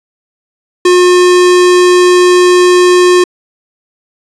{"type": "tone", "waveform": "square", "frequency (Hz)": 359.3, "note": "F4", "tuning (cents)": 49, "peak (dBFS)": -4, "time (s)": [0.85, 3.24], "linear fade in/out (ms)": 5, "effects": ["resampled to 22050 Hz", "7-bit"]}